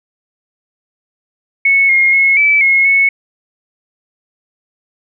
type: tone with pitch steps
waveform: sine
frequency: 2204 / 2141 / 2177 / 2308 / 2167 / 2203 Hz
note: C#7 / C7 / C#7 / D7 / C#7 / C#7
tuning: -11 / +39 / -32 / -31 / -40 / -11 cents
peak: -7 dBFS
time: 1.65-3.09 s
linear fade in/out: 5 ms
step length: 240 ms
effects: none